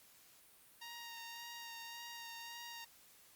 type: tone with vibrato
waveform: 10% pulse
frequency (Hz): 932.3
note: A#5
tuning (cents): 0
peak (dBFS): -39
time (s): 0.81-2.85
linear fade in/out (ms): 10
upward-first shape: sine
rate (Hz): 1.8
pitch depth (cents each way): 16
effects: white hiss -64 dBFS RMS until 3.35 s + Opus 48 kbps